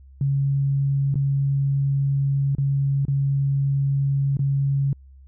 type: tone with dropouts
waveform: sine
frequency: 138.59 Hz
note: C#3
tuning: in tune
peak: -18 dBFS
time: 0.21-4.93 s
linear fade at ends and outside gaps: 2 ms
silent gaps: 1.143-1.155 / 2.551-2.583 / 3.052-3.082 / 4.37-4.392 s
effects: added 67 Hz sine -44 dBFS peak until 5.27 s